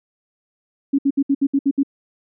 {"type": "tone bursts", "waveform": "sine", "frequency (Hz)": 277.2, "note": "C#4", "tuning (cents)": 0, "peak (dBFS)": -13, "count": 8, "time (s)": [0.93, 1.833], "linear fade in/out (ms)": 10, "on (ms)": 56, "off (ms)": 65, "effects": []}